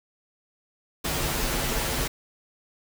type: noise with comb filter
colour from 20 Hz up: pink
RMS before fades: -27 dBFS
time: 1.04-2.08 s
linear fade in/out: 10 ms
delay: 10 ms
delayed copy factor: -0.75
effects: none

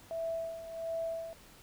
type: tone with tremolo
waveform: sine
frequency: 659 Hz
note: E5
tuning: 1 cent flat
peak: -32 dBFS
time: 0.11-1.33 s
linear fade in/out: 0 ms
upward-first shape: sine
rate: 1.4 Hz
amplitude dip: 70%
effects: pink hiss -57 dBFS RMS until 1.62 s

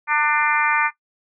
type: harmonic tone with a mistuned harmonic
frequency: 298.1 Hz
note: D4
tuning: 26 cents sharp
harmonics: 3 / 4 / 5 / 6 / 7 / 8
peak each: -21 / -22 / -23 / -24 / -24 / -25 dBFS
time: 0.07-0.91 s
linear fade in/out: 50 ms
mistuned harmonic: 3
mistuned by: +21 cents
effects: noise-tail reverb RT60 0.1 s tail -18 dB re dry

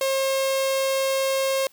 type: tone with notch filter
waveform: sawtooth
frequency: 537 Hz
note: C5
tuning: 45 cents sharp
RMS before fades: -23 dBFS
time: 0.01-1.67 s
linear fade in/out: 2 ms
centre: 1400 Hz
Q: 1.4
effects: white hiss -57 dBFS RMS until 1.72 s

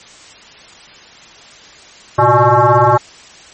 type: tone with frequency modulation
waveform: sine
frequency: 130 Hz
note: C3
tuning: 11 cents flat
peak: -6 dBFS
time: 2.18-2.98 s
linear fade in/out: 10 ms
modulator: 243 Hz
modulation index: 4.7
effects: white hiss -39 dBFS RMS until 3.53 s + MP3 32 kbps

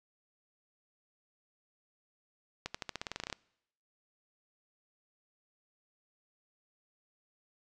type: accelerating click train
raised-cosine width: 0.2 ms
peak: -19 dBFS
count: 14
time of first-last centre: 2.66-3.327 s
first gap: 85 ms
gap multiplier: 0.91
effects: noise-tail reverb RT60 0.8 s tail -25 dB re dry + resampled to 24000 Hz

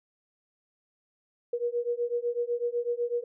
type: beating tone pair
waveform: sine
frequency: 474.8 / 482.8 Hz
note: A#4 / B4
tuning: +32 / -39 cents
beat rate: 8 Hz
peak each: -30 dBFS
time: 1.53-3.24 s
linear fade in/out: 5 ms
effects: none

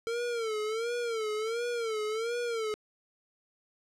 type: tone with vibrato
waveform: square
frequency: 452.7 Hz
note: A4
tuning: 49 cents sharp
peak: -31 dBFS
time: 0.07-2.74 s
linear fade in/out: 0 ms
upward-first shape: sine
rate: 1.4 Hz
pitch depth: 110 cents each way
effects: low-pass 8000 Hz 12 dB/octave

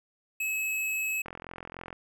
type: tone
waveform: square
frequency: 2579 Hz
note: E7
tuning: 39 cents flat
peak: -29 dBFS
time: 0.4-1.22 s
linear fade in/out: 5 ms
type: click train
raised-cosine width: 0.5 ms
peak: -25 dBFS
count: 30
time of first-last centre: 1.26-1.928 s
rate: 43.4 Hz
effects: none

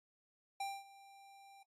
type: tone with ADSR envelope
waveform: square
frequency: 790 Hz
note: G5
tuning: 13 cents sharp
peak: -38 dBFS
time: 0.6-1.63 s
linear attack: 5 ms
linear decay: 230 ms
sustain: -20 dB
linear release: 5 ms
effects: AAC 32 kbps

